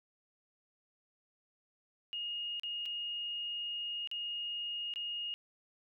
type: tone with dropouts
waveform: sine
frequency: 2857 Hz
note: F7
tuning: 39 cents sharp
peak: -36 dBFS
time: 2.13-5.34 s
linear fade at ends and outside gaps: 0 ms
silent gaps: 2.597-2.634 / 2.856-2.86 / 4.074-4.114 / 4.938-4.959 s
effects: none